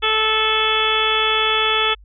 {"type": "harmonic tone with a mistuned harmonic", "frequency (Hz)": 437.2, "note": "A4", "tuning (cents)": -11, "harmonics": [1, 2, 3, 4, 5, 6, 7, 8], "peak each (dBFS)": [-24, -26, -21, -27, -26, -23, -25, -21], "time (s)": [0.02, 1.95], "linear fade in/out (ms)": 20, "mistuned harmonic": 8, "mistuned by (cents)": -45, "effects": ["added 50 Hz sine -42 dBFS peak until 2.04 s"]}